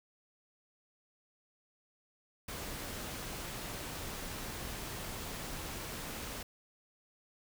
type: noise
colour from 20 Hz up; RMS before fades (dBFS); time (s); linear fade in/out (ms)
pink; -42; 2.48-6.43; 5
effects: none